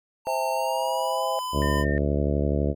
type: tone with pitch glide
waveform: square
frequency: 908 to 1007.5 Hz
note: A#5 to B5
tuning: -46 to +34 cents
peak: -29 dBFS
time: 0.25-1.85 s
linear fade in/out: 50 ms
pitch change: +180 cents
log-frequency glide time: 0.52-1.25 s
type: chord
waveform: sine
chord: C augmented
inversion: none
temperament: just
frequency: 523.3 / 654.1 / 817.6 Hz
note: C5 / E5 / G#5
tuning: 0 / -14 / -27 cents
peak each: -29 dBFS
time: 0.27-1.39 s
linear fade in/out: 0 ms
type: harmonic tone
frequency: 72 Hz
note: D2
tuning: 34 cents flat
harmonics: 1 / 2 / 3 / 4 / 5 / 6 / 7 / 8 / 9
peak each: -25 / -28 / -30 / -31 / -32 / -33 / -33 / -34 / -35 dBFS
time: 1.52-2.75 s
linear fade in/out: 50 ms
type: tone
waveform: sine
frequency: 1814 Hz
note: A#6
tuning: 48 cents flat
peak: -31 dBFS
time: 1.62-1.98 s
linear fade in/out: 0 ms
effects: none